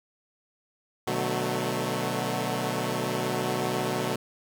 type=chord; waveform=10% pulse; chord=B minor seventh; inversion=none; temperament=equal with one note detuned; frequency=123.47 / 149.4 / 185 / 220 Hz; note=B2 / D3 / F#3 / A3; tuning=0 / +30 / 0 / 0 cents; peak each=-23 / -25 / -24 / -25 dBFS; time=1.07-4.16 s; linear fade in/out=5 ms; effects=none